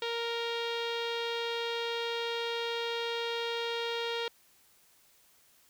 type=tone with low-pass filter; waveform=sawtooth; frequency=466.2 Hz; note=A#4; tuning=in tune; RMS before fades=-34 dBFS; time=0.02-4.28 s; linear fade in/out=2 ms; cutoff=3600 Hz; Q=3.6; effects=white hiss -64 dBFS RMS until 5.69 s